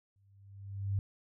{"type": "tone with exponential growth", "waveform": "sine", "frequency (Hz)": 98.8, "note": "G2", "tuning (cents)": 14, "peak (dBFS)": -27, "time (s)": [0.16, 0.99], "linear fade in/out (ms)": 0, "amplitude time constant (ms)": 180, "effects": []}